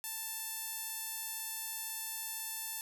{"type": "tone with band-pass filter", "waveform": "sawtooth", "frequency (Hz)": 882, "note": "A5", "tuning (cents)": 4, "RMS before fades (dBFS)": -41, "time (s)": [0.04, 2.81], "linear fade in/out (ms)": 0, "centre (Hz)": 12000, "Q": 1.4, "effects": []}